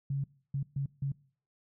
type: tone bursts at uneven times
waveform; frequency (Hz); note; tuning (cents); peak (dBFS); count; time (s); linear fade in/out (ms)
sine; 138.59; C#3; 0; -29; 4; 0.1-0.24 / 0.54-0.63 / 0.76-0.86 / 1.02-1.12; 5
effects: noise-tail reverb RT60 0.5 s tail -22 dB re dry